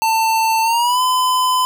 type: tone with pitch glide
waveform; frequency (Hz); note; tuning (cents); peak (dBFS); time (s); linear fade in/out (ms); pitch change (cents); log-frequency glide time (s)
square; 893 to 1014; A5 to B5; +25 to +45; -14; 0.02-1.65; 0; +220; 0.62-1.01
effects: none